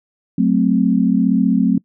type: chord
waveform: sine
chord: F# diminished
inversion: none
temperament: equal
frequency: 185 / 220 / 261.6 Hz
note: F#3 / A3 / C4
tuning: 0 / 0 / 0 cents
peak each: -16 dBFS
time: 0.38-1.78 s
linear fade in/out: 5 ms
effects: noise-tail reverb RT60 0.1 s tail -24 dB re dry